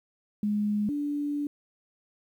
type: tone pair in turn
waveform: sine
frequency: 208.3 / 290.7 Hz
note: G#3 / D4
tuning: +5 / -18 cents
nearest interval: tritone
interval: 577 cents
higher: second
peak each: -24 / -27 dBFS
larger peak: first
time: 0.43-0.89 / 0.89-1.47 s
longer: second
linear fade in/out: 2 ms
effects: 10-bit